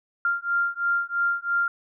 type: beating tone pair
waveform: sine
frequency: 1392 / 1395 Hz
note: F6 / F6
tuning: -6 / -2 cents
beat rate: 3 Hz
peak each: -25 dBFS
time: 0.25-1.68 s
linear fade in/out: 2 ms
effects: none